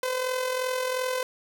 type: tone with amplitude modulation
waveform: sawtooth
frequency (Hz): 510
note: C5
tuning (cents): -44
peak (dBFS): -20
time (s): 0.03-1.23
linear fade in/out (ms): 2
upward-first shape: sine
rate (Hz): 42.8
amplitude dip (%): 50
effects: none